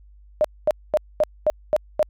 sine tone bursts, 610 Hz, D#5, 34 cents flat, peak -14 dBFS, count 7, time 0.41-2.028 s, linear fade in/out 0 ms, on 34 ms, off 230 ms, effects added 50 Hz sine -46 dBFS peak until 2.09 s

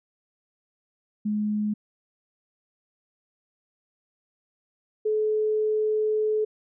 sine tone pair in turn, 210.5 / 429.8 Hz, G#3 / A4, +24 / -41 cents, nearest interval octave, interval 1235 cents, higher second, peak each -23 / -21 dBFS, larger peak second, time 1.25-1.74 / 5.05-6.45 s, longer second, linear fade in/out 10 ms, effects none

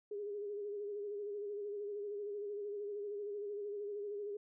sine tone with vibrato, 410.2 Hz, G#4, 21 cents flat, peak -39 dBFS, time 0.11-4.37 s, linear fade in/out 5 ms, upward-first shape sine, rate 13 Hz, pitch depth 44 cents each way, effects none

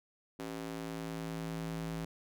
square tone with high-pass filter sweep, 55 Hz, A1, in tune, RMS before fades -40 dBFS, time 0.39-2.05 s, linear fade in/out 5 ms, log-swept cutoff 280 to 130 Hz, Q 1.5, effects none

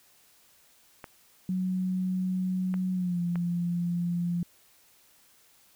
clicks, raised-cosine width 0.5 ms, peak -25 dBFS, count 3, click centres 1.042 / 2.741 / 3.357 s
sine tone with pitch glide, 185 to 173.61 Hz, F#3 to F3, 0 to -10 cents, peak -26 dBFS, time 1.49-4.43 s, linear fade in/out 2 ms, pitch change -110 cents, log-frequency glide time 2.93-3.2 s
effects white hiss -61 dBFS RMS until 5.75 s

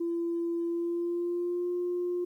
sine tone with pitch glide, 339.2 to 354.2 Hz, E4 to F4, +50 to +24 cents, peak -27 dBFS, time 0-2.25 s, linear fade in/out 10 ms, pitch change +74 cents, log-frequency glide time 0.66-1.7 s, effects tanh soft clip ceiling -24 dBFS + 11-bit

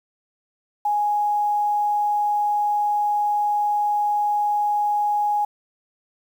sine tone with quantisation, 830.6 Hz, G#5, in tune, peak -18 dBFS, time 0.85-5.45 s, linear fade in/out 5 ms, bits 8, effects none

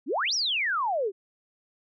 sine exponential two-way sweep, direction up then down, 224.1 to 5920 to 365.2 Hz, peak -24 dBFS, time 0.06-1.12 s, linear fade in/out 50 ms, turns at 0.34 s, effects none

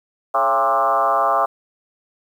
sine tone with frequency modulation, 931 Hz, A#5, 2 cents flat, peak -14 dBFS, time 0.34-1.46 s, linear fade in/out 10 ms, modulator 126 Hz, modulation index 2.8, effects 8-bit

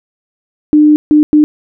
sine tone bursts at uneven times, 301 Hz, D4, 43 cents sharp, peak -3 dBFS, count 3, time 0.73-0.96 / 1.11-1.23 / 1.33-1.44 s, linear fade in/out 0 ms, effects none

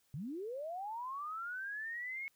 sine linear sweep, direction up, 123.47 to 2200 Hz, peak -39 dBFS, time 0.14-2.28 s, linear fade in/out 0 ms, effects white hiss -74 dBFS RMS until 2.35 s

